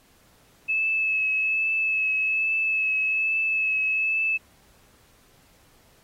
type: tone with vibrato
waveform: sine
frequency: 2600 Hz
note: E7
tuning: 24 cents flat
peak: -21 dBFS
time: 0.68-4.38 s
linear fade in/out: 20 ms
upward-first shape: triangle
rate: 1.2 Hz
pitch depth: 22 cents each way
effects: pink hiss -59 dBFS RMS until 6.03 s + AAC 48 kbps